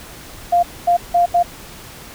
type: tone bursts at uneven times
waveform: sine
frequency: 698.5 Hz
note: F5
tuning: in tune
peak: -10 dBFS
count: 4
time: 0.52-0.63 / 0.87-0.97 / 1.14-1.26 / 1.34-1.43 s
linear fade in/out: 10 ms
effects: pink hiss -37 dBFS RMS until 2.14 s